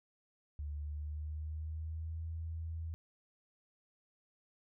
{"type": "tone with pitch glide", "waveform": "sine", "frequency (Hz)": [73.5, 81.55], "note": ["D2", "E2"], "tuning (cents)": [2, -18], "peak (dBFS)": -38, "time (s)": [0.59, 2.94], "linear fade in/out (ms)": 0, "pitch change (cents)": 180, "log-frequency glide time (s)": [0.73, 2.24], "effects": []}